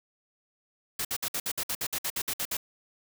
white noise bursts, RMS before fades -31 dBFS, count 14, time 0.99-2.57 s, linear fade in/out 5 ms, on 59 ms, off 58 ms, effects none

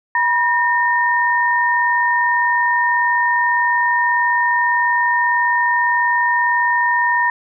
sine tone pair together, 967 / 1828.7 Hz, B5 / A#6, -37 / -34 cents, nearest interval major seventh, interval 1103 cents, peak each -16 dBFS, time 0.15-7.3 s, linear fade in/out 2 ms, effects none

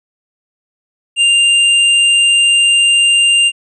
square tone, 2794 Hz, F7, in tune, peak -8 dBFS, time 1.16-3.52 s, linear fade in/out 50 ms, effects resampled to 22050 Hz

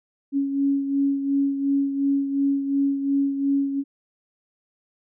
sine beating tone pair, 277.4 / 280.2 Hz, C#4 / C#4, +1 / +19 cents, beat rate 2.8 Hz, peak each -20 / -28 dBFS, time 0.32-3.84 s, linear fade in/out 50 ms, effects none

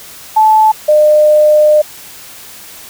sine tone pair in turn, 869 / 605 Hz, A5 / D#5, -22 / -49 cents, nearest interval tritone, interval 627 cents, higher first, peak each -4 dBFS, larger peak neither, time 0.36-0.72 / 0.88-1.82 s, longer second, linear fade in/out 10 ms, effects white hiss -33 dBFS RMS until 2.89 s

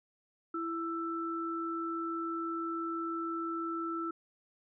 sine tone pair together, 331.8 / 1327 Hz, E4 / E6, +11 / +11 cents, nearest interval 2 octaves, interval 2400 cents, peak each -36 / -36 dBFS, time 0.54-4.11 s, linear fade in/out 5 ms, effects none

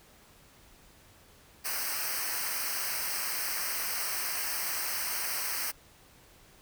white noise with comb filter, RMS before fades -33 dBFS, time 1.64-5.72 s, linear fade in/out 20 ms, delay 0.28 ms, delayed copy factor -0.95, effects pink hiss -58 dBFS RMS until 6.61 s

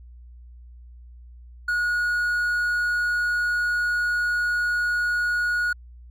triangle tone, 1450 Hz, F#6, 35 cents flat, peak -19 dBFS, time 1.68-5.73 s, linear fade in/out 5 ms, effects added 60 Hz sine -42 dBFS peak until 6.1 s

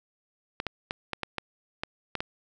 clicks, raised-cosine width 0.3 ms, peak -14 dBFS, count 9, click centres 0.601 / 0.667 / 0.909 / 1.133 / 1.233 / 1.383 / 1.835 / 2.153 / 2.205 s, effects none

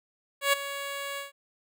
10% pulse tone with ADSR envelope, 560 Hz, C#5, 18 cents sharp, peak -11 dBFS, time 0.41-1.32 s, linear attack 120 ms, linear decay 12 ms, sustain -14 dB, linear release 140 ms, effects none

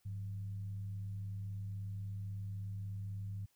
sine tone with frequency modulation, 100.7 Hz, G2, 47 cents sharp, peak -39 dBFS, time 0.05-3.46 s, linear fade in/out 10 ms, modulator 76.3 Hz, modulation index 0.32, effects white hiss -75 dBFS RMS until 3.55 s

